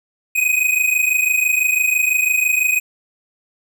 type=tone pair together; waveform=square; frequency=2490 / 2516 Hz; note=D#7 / D#7; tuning=+1 / +19 cents; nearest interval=unison; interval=18 cents; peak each=-18 dBFS; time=0.35-2.8 s; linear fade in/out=10 ms; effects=none